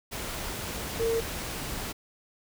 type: tone in noise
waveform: sine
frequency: 456.6 Hz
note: A#4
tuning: 36 cents flat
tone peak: -24 dBFS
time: 0.99-1.21 s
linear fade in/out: 20 ms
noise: pink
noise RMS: -35 dBFS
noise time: 0.11-1.93 s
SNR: +8 dB
effects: none